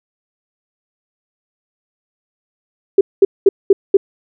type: tone bursts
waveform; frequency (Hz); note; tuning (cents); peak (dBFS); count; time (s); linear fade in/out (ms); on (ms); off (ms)
sine; 392.5; G4; +2; -3; 5; 2.98-3.97; 5; 30; 210
effects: none